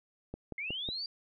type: click train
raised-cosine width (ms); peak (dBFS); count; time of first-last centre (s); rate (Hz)
2; -26; 4; 0.34-0.888; 5.47
type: linear sweep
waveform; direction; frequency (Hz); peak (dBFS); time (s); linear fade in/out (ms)
sine; up; 2093 to 4751; -35; 0.58-1.06; 2
effects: none